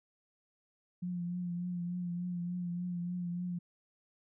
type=tone with vibrato; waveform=sine; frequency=176.3 Hz; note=F3; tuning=17 cents sharp; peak=-34 dBFS; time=1.02-3.59 s; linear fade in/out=10 ms; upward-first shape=triangle; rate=3.4 Hz; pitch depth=38 cents each way; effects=none